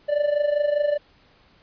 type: tone with amplitude modulation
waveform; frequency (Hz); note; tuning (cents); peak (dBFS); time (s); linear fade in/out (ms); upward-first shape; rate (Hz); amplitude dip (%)
triangle; 587.3; D5; 0; -14; 0.08-0.98; 20; sine; 25; 70
effects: pink hiss -57 dBFS RMS until 1.62 s + resampled to 11025 Hz